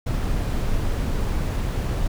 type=noise; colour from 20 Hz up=brown; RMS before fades=-23 dBFS; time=0.06-2.08 s; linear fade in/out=10 ms; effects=none